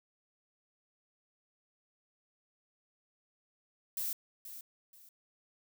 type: noise with echo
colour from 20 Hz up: violet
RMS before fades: -36 dBFS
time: 3.97-4.13 s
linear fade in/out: 2 ms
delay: 480 ms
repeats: 2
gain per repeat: -11 dB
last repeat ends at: 5.09 s
effects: none